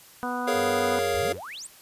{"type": "harmonic tone", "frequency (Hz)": 246.9, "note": "B3", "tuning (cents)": 0, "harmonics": [1, 2, 3, 4, 5, 6], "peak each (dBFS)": [-32, -36, -33, -34, -35, -36], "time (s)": [0.23, 0.99], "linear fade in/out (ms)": 0}
{"type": "chord", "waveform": "square", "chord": "Bb minor seventh", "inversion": "third", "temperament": "equal", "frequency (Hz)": [415.3, 466.2, 554.4, 698.5], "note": ["Ab4", "Bb4", "Db5", "F5"], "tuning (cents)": [0, 0, 0, 0], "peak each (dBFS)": -30, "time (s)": [0.47, 1.33], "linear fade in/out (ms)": 10}
{"type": "tone with pitch glide", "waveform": "sawtooth", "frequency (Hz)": [98, 90.39], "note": ["G2", "F#2"], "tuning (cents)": [0, -40], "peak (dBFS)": -35, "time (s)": [0.52, 1.41], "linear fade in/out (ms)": 50, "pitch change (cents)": -140, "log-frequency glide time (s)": [0.73, 1.09]}
{"type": "exponential sweep", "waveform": "sine", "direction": "up", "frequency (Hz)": [54.1, 9500], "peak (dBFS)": -36, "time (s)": [1.14, 1.67], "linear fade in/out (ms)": 5}
{"effects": ["white hiss -51 dBFS RMS until 1.81 s", "resampled to 32000 Hz"]}